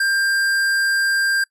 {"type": "tone with hard clipping", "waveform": "sine", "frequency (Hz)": 1591, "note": "G6", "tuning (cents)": 25, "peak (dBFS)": -18, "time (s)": [0, 1.44], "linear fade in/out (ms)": 5, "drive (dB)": 13, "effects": ["noise-tail reverb RT60 0.1 s tail -24 dB re dry"]}